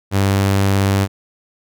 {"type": "tone", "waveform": "sawtooth", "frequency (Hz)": 98.2, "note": "G2", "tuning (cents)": 4, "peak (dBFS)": -9, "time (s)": [0.11, 1.08], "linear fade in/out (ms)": 50, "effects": []}